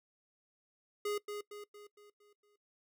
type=tone with echo; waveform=square; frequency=414 Hz; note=G#4; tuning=5 cents flat; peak=-34 dBFS; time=1.05-1.18 s; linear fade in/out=5 ms; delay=230 ms; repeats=6; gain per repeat=-6 dB; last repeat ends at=2.56 s; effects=noise-tail reverb RT60 0.1 s tail -19 dB re dry